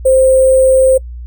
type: tone with sample-and-hold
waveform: sine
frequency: 523 Hz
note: C5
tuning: 1 cent flat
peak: -5 dBFS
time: 0.05-0.98 s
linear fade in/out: 10 ms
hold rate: 8820 Hz
effects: noise-tail reverb RT60 0.1 s tail -26 dB re dry + added 60 Hz sine -24 dBFS peak until 1.26 s